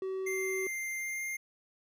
triangle tone, 380 Hz, F#4, 46 cents sharp, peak -31 dBFS, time 0.02-0.67 s, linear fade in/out 2 ms
square tone with pitch glide, 2096 to 2112 Hz, C7 to C7, +2 to +16 cents, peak -35 dBFS, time 0.26-1.37 s, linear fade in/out 10 ms, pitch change +14 cents, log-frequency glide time 0.98-1.23 s
effects none

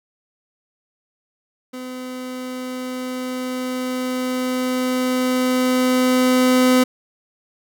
30% pulse tone with level ramp, 254.2 Hz, C4, 50 cents flat, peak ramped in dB -27 to -9 dBFS, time 1.73-6.84 s, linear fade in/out 10 ms, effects none

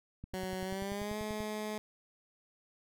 click train, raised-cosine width 5 ms, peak -32 dBFS, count 13, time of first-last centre 0.24-1.405 s, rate 10.3 Hz
15% pulse tone with pitch glide, 186.7 to 213.2 Hz, F#3 to G#3, +16 to +46 cents, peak -30 dBFS, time 0.34-1.78 s, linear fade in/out 0 ms, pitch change +230 cents, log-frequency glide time 0.63-1.18 s
effects none

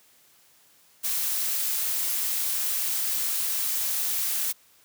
blue noise, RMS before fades -27 dBFS, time 1.03-4.53 s, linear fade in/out 20 ms, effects white hiss -59 dBFS RMS until 4.84 s + high-pass 80 Hz 12 dB/octave

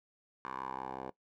10% pulse tone with band-pass filter sweep, 65.41 Hz, C2, in tune, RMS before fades -42 dBFS, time 0.45-1.1 s, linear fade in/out 0 ms, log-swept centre 1200 to 640 Hz, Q 3.6, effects noise-tail reverb RT60 0.1 s tail -18 dB re dry

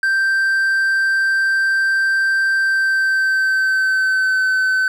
triangle tone with pitch glide, 1568 to 1524.2 Hz, G6 to G6, 0 to -49 cents, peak -12 dBFS, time 0.03-4.88 s, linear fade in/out 2 ms, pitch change -49 cents, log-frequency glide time 2.58-4.43 s, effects none

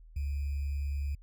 sine tone with sample-and-hold, 70.7 Hz, C#2, 35 cents sharp, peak -30 dBFS, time 0.16-1.15 s, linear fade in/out 5 ms, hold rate 2450 Hz, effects added 40 Hz sine -50 dBFS peak until 1.22 s

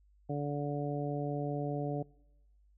harmonic tone, 144.8 Hz, D3, 24 cents flat, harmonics 1 / 2 / 3 / 4 / 5, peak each -35 / -38 / -40 / -41 / -42 dBFS, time 0.29-2.03 s, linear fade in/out 10 ms, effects noise-tail reverb RT60 1.0 s tail -24 dB re dry + added 50 Hz sine -62 dBFS peak until 2.77 s

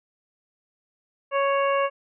harmonic tone, 555 Hz, C#5, 2 cents sharp, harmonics 1 / 2 / 3 / 4 / 5, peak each -22 / -24 / -33 / -34 / -34 dBFS, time 1.31-1.9 s, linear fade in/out 50 ms, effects none

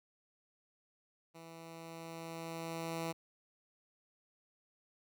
10% pulse tone with level ramp, 164.81 Hz, E3, in tune, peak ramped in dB -43 to -28 dBFS, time 1.34-3.13 s, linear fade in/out 20 ms, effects none

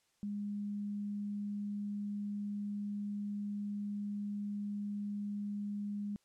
sine tone, 204.8 Hz, G#3, 24 cents flat, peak -36 dBFS, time 0.23-6.16 s, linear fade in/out 0 ms, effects white hiss -75 dBFS RMS until 6.24 s + low-pass 9000 Hz 12 dB/octave

